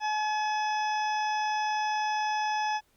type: harmonic tone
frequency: 852 Hz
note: G#5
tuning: 44 cents sharp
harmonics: 1 / 2 / 3 / 4 / 6 / 7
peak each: -27 / -36 / -39 / -43 / -42 / -46 dBFS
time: 0-2.81 s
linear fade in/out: 50 ms
effects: pink hiss -68 dBFS RMS until 2.96 s